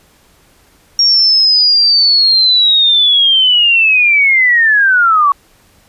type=linear sweep; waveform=sine; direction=down; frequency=5588 to 1106 Hz; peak=-6 dBFS; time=0.99-5.32 s; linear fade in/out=2 ms; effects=pink hiss -49 dBFS RMS until 5.88 s + resampled to 32000 Hz